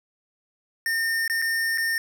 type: tone with dropouts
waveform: square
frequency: 1819 Hz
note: A#6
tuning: 43 cents flat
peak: -23 dBFS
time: 0.86-1.98 s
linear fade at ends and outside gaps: 1 ms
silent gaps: 1.278-1.298 / 1.418-1.422 / 1.776-1.781 s
effects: none